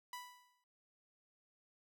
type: tone with exponential decay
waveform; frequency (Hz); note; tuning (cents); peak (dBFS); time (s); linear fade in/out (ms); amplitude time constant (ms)
sawtooth; 987.8; B5; 0; -39; 0.13-0.64; 2; 110
effects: none